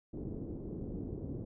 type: low-pass noise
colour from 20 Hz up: white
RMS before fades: -41 dBFS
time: 0.13-1.45 s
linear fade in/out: 10 ms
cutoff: 360 Hz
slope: 24 dB/octave
effects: none